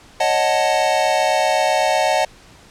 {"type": "chord", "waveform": "square", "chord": "D# half-diminished seventh", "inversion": "third", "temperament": "equal", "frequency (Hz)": [554.4, 622.3, 740, 880], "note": ["C#5", "D#5", "F#5", "A5"], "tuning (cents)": [0, 0, 0, 0], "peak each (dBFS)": [-24, -20, -20, -22], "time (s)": [0.2, 2.25], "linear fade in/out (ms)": 5, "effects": ["pink hiss -46 dBFS RMS until 2.7 s", "low-pass 8000 Hz 12 dB/octave"]}